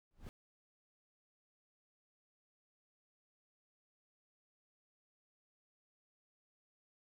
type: noise with exponential growth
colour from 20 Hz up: brown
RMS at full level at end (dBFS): -41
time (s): 0.11-0.29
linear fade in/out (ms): 0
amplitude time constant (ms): 38
effects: none